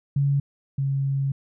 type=tone pair in turn; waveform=sine; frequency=140.4 / 137.27 Hz; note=C#3 / C#3; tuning=+22 / -17 cents; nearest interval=unison; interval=39 cents; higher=first; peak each=-18 / -21 dBFS; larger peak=first; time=0.16-0.4 / 0.78-1.32 s; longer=second; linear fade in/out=5 ms; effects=none